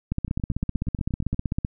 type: two click trains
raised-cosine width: 5 ms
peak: -12 / -21 dBFS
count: 25 / 10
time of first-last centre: 0.12-1.649 / 0.28-1.344 s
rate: 15.7 / 8.46 Hz
effects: none